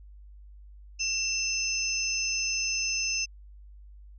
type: tone cluster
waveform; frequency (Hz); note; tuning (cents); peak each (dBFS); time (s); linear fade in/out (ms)
sine; 2686 / 5200 / 6200; E7 / E8 / G8; +32 / -24 / -20; -31; 0.99-3.26; 20
effects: added 50 Hz sine -46 dBFS peak until 4.18 s